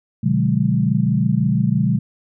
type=chord; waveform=sine; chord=G# half-diminished seventh; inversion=first; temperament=equal with one note detuned; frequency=123.47 / 146.83 / 181.61 / 207.7 Hz; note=B2 / D3 / F#3 / G#3; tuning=0 / 0 / -32 / 0 cents; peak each=-20 dBFS; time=0.23-1.99 s; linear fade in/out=10 ms; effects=none